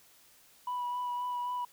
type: tone with vibrato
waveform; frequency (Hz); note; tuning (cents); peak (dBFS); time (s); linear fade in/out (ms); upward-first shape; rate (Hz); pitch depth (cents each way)
sine; 982; B5; -10; -30; 0.67-1.65; 5; sine; 3.8; 15
effects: tanh soft clip ceiling -30 dBFS + white hiss -61 dBFS RMS until 1.72 s